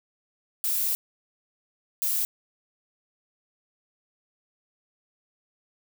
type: noise bursts at uneven times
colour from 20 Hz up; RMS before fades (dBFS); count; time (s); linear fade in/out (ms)
violet; -26; 2; 0.64-0.95 / 2.02-2.25; 0
effects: none